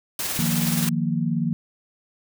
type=noise with tremolo; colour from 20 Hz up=white; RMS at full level=-26 dBFS; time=0.19-0.89 s; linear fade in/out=2 ms; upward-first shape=sine; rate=19 Hz; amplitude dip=30%
type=chord; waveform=sine; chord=Eb suspended second; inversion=none; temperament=equal with one note detuned; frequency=155.56 / 175.83 / 233.1 Hz; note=Eb3 / F3 / Bb3; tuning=0 / +12 / 0 cents; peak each=-25 dBFS; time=0.39-1.53 s; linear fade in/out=0 ms
effects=none